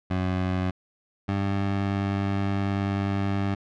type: tone pair in turn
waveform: 20% pulse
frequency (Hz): 92.4 / 98.84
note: F#2 / G2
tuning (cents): -2 / +15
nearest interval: minor second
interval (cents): 117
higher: second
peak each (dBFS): -19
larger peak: neither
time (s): 0.1-0.71 / 1.28-3.55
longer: second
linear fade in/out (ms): 10
effects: low-pass 3000 Hz 12 dB/octave